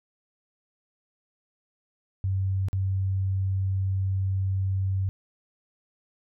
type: tone with dropouts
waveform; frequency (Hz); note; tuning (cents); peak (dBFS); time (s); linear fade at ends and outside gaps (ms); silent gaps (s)
sine; 95.8; G2; -39; -23; 2.24-5.09; 0; 2.685-2.73
effects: none